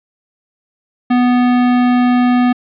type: tone with hard clipping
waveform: sine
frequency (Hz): 246.9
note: B3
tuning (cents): 0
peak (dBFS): -11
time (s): 1.1-2.53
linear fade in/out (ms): 10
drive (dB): 17
effects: resampled to 11025 Hz